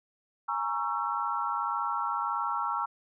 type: chord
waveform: sine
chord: A# half-diminished seventh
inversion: third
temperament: equal with one note detuned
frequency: 830.6 / 932.3 / 1108.7 / 1343.1 Hz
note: G#5 / A#5 / C#6 / E6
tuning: 0 / 0 / 0 / +32 cents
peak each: -36 / -33 / -34 / -32 dBFS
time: 0.48-2.86 s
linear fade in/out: 10 ms
effects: none